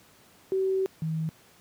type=tone pair in turn; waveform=sine; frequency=381.7 / 159.51 Hz; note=G4 / D#3; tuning=-46 / +43 cents; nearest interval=octave + minor third; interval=1511 cents; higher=first; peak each=-23 / -26 dBFS; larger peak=first; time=0.52-0.86 / 1.02-1.29 s; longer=first; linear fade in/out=0 ms; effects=pink hiss -57 dBFS RMS until 1.6 s + high-pass 100 Hz 12 dB/octave